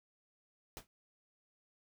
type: noise with exponential decay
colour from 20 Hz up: pink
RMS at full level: -43 dBFS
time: 0.77-0.87 s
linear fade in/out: 0 ms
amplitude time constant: 21 ms
effects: none